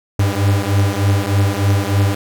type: beating tone pair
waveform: 45% pulse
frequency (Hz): 98 / 101.3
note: G2 / G#2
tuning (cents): 0 / -43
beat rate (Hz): 3.3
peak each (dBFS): -16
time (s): 0.19-2.15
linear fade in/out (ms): 5
effects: none